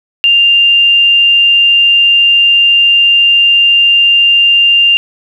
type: tone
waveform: sine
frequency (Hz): 2794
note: F7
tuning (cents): 0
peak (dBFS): -4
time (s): 0.24-4.97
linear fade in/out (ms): 0
effects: 7-bit